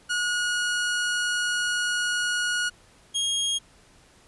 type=tone pair in turn; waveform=sawtooth; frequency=1449 / 3262 Hz; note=F#6 / G#7; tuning=-37 / -32 cents; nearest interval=octave + major second; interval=1405 cents; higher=second; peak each=-20 dBFS; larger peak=neither; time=0.09-2.7 / 3.14-3.59 s; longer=first; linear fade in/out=20 ms; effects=pink hiss -56 dBFS RMS until 4.27 s + resampled to 24000 Hz